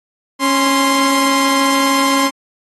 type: tone pair together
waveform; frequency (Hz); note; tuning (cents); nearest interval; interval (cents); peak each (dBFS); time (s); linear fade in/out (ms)
sawtooth; 275 / 1046.5; C#4 / C6; -14 / 0; octave + major seventh; 2314; -11; 0.39-2.31; 50
effects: AAC 32 kbps